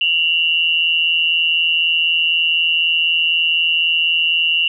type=tone pair together; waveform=sine; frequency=2751 / 2915 Hz; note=F7 / F#7; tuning=-27 / -26 cents; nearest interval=minor second; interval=101 cents; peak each=-16 dBFS; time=0.01-4.68 s; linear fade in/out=2 ms; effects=none